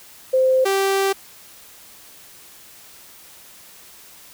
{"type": "tone pair in turn", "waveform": ["sine", "sawtooth"], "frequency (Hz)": [520, 390.3], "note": ["C5", "G4"], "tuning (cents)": [-11, -8], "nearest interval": "perfect fourth", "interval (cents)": 497, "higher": "first", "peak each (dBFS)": -13, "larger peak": "neither", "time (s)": [[0.33, 0.65], [0.65, 1.13]], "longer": "second", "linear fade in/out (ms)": 10, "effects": ["white hiss -45 dBFS RMS until 4.33 s"]}